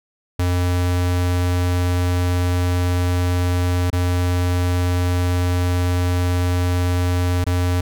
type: tone with dropouts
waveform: square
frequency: 89.1 Hz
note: F2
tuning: 35 cents sharp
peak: -17 dBFS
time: 0.39-7.81 s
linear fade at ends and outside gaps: 5 ms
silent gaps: 3.903-3.928 / 7.442-7.465 s
effects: none